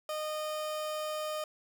30% pulse tone, 614 Hz, D#5, 23 cents flat, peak -31 dBFS, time 0.09-1.44 s, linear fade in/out 2 ms, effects none

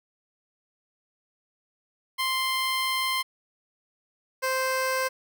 15% pulse tone pair in turn, 1046.5 / 521.7 Hz, C6 / C5, 0 / -5 cents, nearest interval octave, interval 1205 cents, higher first, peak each -18 dBFS, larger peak neither, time 2.18-3.23 / 4.42-5.09 s, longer first, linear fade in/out 20 ms, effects none

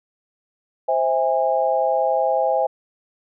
sine chord, C augmented, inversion none, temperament just, 523.3 / 654.1 / 817.6 Hz, C5 / E5 / G#5, 0 / -14 / -27 cents, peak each -21 dBFS, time 0.88-2.67 s, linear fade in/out 10 ms, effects none

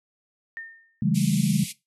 sine tone with exponential decay, 1818 Hz, A#6, 44 cents flat, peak -31 dBFS, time 0.57-1.01 s, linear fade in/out 0 ms, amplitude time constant 95 ms
sine chord, A dominant seventh, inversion first, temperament equal with one note detuned, 138.59 / 164.81 / 196 / 214.7 Hz, C#3 / E3 / G3 / A3, 0 / 0 / 0 / -42 cents, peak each -25 dBFS, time 1.02-1.64 s, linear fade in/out 5 ms
white band-pass noise, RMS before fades -36 dBFS, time 1.14-1.73 s, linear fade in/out 20 ms, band 2100 to 12000 Hz, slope 96 dB/octave
effects noise-tail reverb RT60 0.2 s tail -17 dB re dry

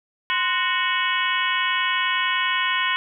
harmonic tone with a mistuned harmonic, 369.2 Hz, F#4, 4 cents flat, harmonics 3 / 4 / 5 / 6 / 7 / 8 / 9, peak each -25 / -28 / -26 / -27 / -31 / -27 / -32 dBFS, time 0.3-2.96 s, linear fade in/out 0 ms, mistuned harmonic 3, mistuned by -110 cents, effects none

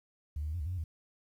sine tone with pitch steps, 73.8 / 75.9 / 77.1 / 88 / 72.3 / 89.5 / 92 / 80.1 Hz, D2 / D#2 / D#2 / F2 / D2 / F2 / F#2 / E2, +9 / -42 / -15 / +14 / -27 / +43 / -9 / -49 cents, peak -32 dBFS, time 0.36-0.84 s, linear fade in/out 5 ms, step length 60 ms, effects tanh soft clip ceiling -28 dBFS + 11-bit

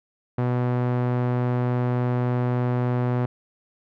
sawtooth tone with low-pass filter, 123.47 Hz, B2, in tune, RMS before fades -23 dBFS, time 0.38-3.26 s, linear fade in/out 5 ms, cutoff 1300 Hz, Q 0.7, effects none

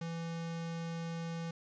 square tone, 166.5 Hz, E3, 18 cents sharp, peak -38 dBFS, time 0.01-1.51 s, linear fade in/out 5 ms, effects resampled to 16000 Hz + 11-bit

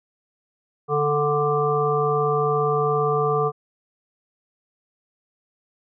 harmonic tone with a mistuned harmonic, 147.1 Hz, D3, 3 cents sharp, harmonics 1 / 3 / 5 / 7 / 8, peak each -26 / -21 / -27 / -32 / -24 dBFS, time 0.88-3.52 s, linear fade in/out 50 ms, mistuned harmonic 7, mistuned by +20 cents, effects none

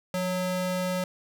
square ring-modulated tone, 366.1 Hz, F#4, 18 cents flat, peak -24 dBFS, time 0.14-1.04 s, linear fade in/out 2 ms, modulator 187 Hz, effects none

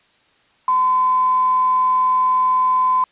sine tone with quantisation, 1021 Hz, C6, 43 cents flat, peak -13 dBFS, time 0.68-3.04 s, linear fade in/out 2 ms, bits 6, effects white hiss -57 dBFS RMS until 3.11 s + resampled to 8000 Hz

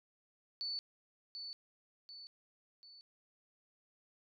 sine tone with echo, 4481 Hz, C#8, 18 cents sharp, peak -37 dBFS, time 0.61-0.79 s, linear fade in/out 0 ms, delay 740 ms, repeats 3, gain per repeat -6 dB, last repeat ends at 3.01 s, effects none

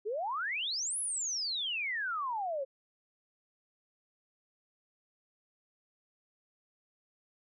sine exponential two-way sweep, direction up then down, 394 to 10930 to 520 Hz, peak -32 dBFS, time 0.05-2.65 s, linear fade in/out 20 ms, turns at 0.99 s, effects none

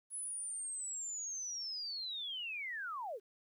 sine linear sweep, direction down, 10340 to 367.2 Hz, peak -39 dBFS, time 0.1-3.2 s, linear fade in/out 50 ms, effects 12-bit

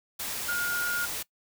sine tone in noise, 1425 Hz, F6, 34 cents sharp, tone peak -27 dBFS, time 0.48-1.06 s, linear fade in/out 10 ms, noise white, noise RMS -34 dBFS, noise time 0.19-1.23 s, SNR +4 dB, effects noise-tail reverb RT60 0.1 s tail -21 dB re dry

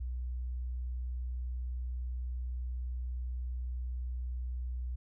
sine tone, 61.74 Hz, B1, in tune, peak -34 dBFS, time 0-4.96 s, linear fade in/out 10 ms, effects none

